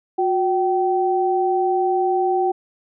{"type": "tone pair together", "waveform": "sine", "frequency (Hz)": [363.4, 770], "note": ["F#4", "G5"], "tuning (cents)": [-31, -31], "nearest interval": "octave + minor second", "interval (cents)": 1300, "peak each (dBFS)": -19, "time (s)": [0.18, 2.52], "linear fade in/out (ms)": 10, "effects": []}